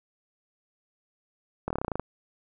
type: slowing click train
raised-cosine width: 1 ms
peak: -15 dBFS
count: 11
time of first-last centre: 1.68-1.996 s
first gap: 24 ms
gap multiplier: 1.06
effects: none